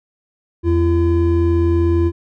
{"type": "tone pair together", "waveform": "triangle", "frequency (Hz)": [83.5, 339.8], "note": ["E2", "F4"], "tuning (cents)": [23, -47], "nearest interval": "2 octaves", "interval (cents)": 2430, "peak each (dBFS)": -13, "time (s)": [0.63, 2.12], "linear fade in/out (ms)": 50, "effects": []}